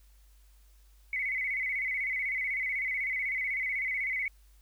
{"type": "tone with vibrato", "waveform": "sine", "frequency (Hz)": 2126, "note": "C7", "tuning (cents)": 27, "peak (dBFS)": -29, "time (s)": [1.13, 4.28], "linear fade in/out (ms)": 2, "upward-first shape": "square", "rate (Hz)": 16, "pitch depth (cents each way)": 76, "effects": ["added 50 Hz sine -56 dBFS peak until 4.61 s", "white hiss -68 dBFS RMS until 4.61 s"]}